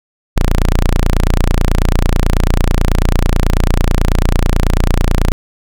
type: tone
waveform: sawtooth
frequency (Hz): 29.14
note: A#0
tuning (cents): 0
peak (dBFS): -5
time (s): 0.36-5.32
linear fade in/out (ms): 0
effects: none